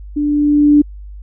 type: tone with level ramp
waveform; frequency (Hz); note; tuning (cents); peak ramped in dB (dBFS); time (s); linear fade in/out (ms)
sine; 293.7; D4; 0; -14 to -4; 0.16-0.82; 10
effects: added 50 Hz sine -29 dBFS peak until 1.22 s